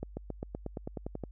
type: accelerating click train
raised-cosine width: 2 ms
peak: -23 dBFS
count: 12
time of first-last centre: 0.03-1.237 s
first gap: 140 ms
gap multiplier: 0.95
effects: added 50 Hz sine -46 dBFS peak until 1.31 s